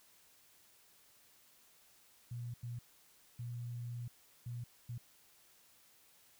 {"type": "tone bursts at uneven times", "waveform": "sine", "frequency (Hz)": 120, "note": "B2", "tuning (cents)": -49, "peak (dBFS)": -40, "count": 5, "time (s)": [[2.31, 2.54], [2.63, 2.79], [3.39, 4.08], [4.46, 4.64], [4.89, 4.98]], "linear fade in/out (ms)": 5, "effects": ["white hiss -66 dBFS RMS until 6.39 s"]}